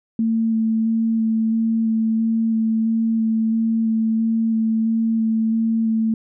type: tone with vibrato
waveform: sine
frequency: 224 Hz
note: A3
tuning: 31 cents sharp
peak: -16 dBFS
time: 0.19-6.14 s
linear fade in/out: 2 ms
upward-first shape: square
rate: 1.5 Hz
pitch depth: 11 cents each way
effects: none